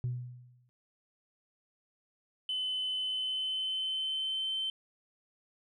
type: tone with exponential decay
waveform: sine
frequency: 123.47 Hz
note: B2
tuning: in tune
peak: -27 dBFS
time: 0.04-0.69 s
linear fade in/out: 0 ms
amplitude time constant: 140 ms
type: tone with pitch glide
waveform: sine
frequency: 3031 to 3091 Hz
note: F#7 to G7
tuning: +41 to -25 cents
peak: -30 dBFS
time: 2.49-4.7 s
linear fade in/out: 2 ms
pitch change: +34 cents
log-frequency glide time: 2.97-4.56 s
effects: tanh soft clip ceiling -27 dBFS